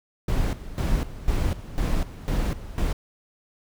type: noise with tremolo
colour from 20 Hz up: brown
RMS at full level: -23 dBFS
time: 0.28-2.93 s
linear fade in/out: 5 ms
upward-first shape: square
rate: 2 Hz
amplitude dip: 80%
effects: none